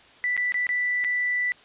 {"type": "tone with dropouts", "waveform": "sine", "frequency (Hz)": 1975.5, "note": "B6", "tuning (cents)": 0, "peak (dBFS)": -22, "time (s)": [0.24, 1.52], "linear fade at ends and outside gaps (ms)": 0, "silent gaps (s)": [[0.366, 0.376], [0.521, 0.543], [0.668, 0.691], [1.041, 1.046]], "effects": ["white hiss -52 dBFS RMS until 1.64 s", "resampled to 8000 Hz"]}